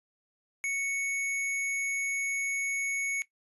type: tone with hard clipping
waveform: sine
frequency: 2217 Hz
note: C#7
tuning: in tune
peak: -30 dBFS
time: 0.64-3.22 s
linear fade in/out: 0 ms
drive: 18 dB
effects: noise-tail reverb RT60 0.1 s tail -17 dB re dry + resampled to 32000 Hz